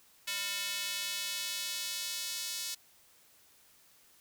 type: tone with high-pass filter sweep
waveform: square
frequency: 199.5 Hz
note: G3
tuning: 31 cents sharp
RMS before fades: -37 dBFS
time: 0.27-2.75 s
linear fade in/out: 10 ms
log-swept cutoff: 2700 to 4600 Hz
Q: 1.2
effects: white hiss -63 dBFS RMS until 4.2 s